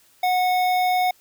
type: tone with notch filter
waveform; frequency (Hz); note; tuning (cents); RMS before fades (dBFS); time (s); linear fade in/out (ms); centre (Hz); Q
square; 732; F#5; -19; -20; 0.23-1.11; 5; 8200; 0.68
effects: white hiss -57 dBFS RMS until 1.2 s